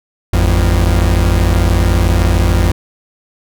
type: tone pair together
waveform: 40% pulse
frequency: 53.66 / 87 Hz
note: A1 / F2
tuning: -43 / -6 cents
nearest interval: minor sixth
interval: 837 cents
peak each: -11 dBFS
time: 0.33-2.72 s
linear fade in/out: 5 ms
effects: none